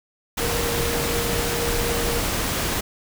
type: tone in noise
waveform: sine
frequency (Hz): 470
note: A#4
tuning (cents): +14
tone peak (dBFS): -27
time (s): 0.4-2.2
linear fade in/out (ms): 10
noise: pink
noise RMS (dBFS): -24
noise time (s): 0.37-2.81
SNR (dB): -6
effects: none